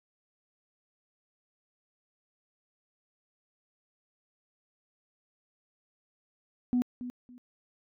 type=tone with echo; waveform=sine; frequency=246.9 Hz; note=B3; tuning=in tune; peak=-22 dBFS; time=6.73-6.82 s; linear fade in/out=0 ms; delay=280 ms; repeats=2; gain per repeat=-13 dB; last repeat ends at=7.38 s; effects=tanh soft clip ceiling -20 dBFS